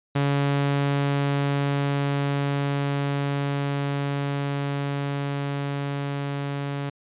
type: tone with level ramp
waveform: sawtooth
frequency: 141.2 Hz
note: C#3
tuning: 32 cents sharp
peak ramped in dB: -16 to -23 dBFS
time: 0.15-6.9 s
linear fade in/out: 10 ms
effects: resampled to 8000 Hz